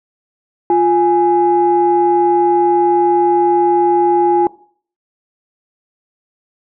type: tone pair together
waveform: sine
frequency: 350.2 / 830.6 Hz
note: F4 / G#5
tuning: +5 / 0 cents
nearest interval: octave + minor third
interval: 1495 cents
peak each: -11 dBFS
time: 0.7-4.47 s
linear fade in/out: 2 ms
effects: noise-tail reverb RT60 0.5 s tail -20 dB re dry + tanh soft clip ceiling -2 dBFS